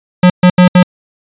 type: tone bursts at uneven times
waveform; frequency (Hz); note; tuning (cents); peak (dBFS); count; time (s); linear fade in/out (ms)
square; 180.4; F#3; -44; -3; 4; 0.23-0.3 / 0.43-0.5 / 0.58-0.68 / 0.75-0.83; 5
effects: resampled to 8000 Hz